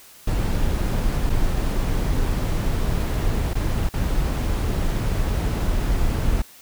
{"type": "noise with dropouts", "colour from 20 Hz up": "brown", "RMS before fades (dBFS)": -21, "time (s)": [0.27, 6.42], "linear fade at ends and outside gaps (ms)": 5, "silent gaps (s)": [[1.296, 1.3], [3.535, 3.552], [3.891, 3.937]], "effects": ["white hiss -47 dBFS RMS until 6.61 s"]}